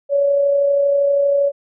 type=tone with amplitude modulation; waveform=sine; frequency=564 Hz; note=C#5; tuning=30 cents sharp; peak=-11 dBFS; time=0.09-1.52 s; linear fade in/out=50 ms; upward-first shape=sine; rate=32.6 Hz; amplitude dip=30%; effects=none